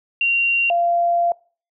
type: tone pair in turn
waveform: sine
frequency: 2760 / 690 Hz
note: F7 / F5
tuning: -21 / -21 cents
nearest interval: 2 octaves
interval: 2400 cents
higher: first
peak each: -15 dBFS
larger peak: neither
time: 0.21-0.7 / 0.7-1.32 s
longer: second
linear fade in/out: 2 ms
effects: noise-tail reverb RT60 0.4 s tail -24 dB re dry